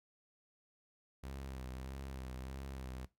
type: tone with vibrato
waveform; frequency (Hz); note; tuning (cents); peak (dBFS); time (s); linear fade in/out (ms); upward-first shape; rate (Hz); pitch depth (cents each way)
sawtooth; 65.8; C2; +10; -40; 1.23-3.06; 10; sine; 1.6; 52
effects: noise-tail reverb RT60 0.2 s tail -17 dB re dry